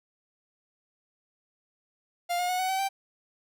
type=tone with pitch steps; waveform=45% pulse; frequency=700 / 715.5 / 731.4 / 747.6 / 764.2 / 781.2 Hz; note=F5 / F5 / F#5 / F#5 / G5 / G5; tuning=+4 / +42 / -20 / +18 / -44 / -6 cents; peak=-26 dBFS; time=2.29-2.89 s; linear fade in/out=20 ms; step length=100 ms; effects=none